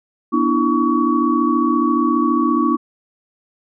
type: tone cluster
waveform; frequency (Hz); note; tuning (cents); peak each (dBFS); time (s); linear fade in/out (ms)
sine; 242.9 / 294.9 / 329.5 / 1128; B3 / D4 / E4 / C#6; -29 / +7 / -1 / +30; -19; 0.32-2.77; 20
effects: none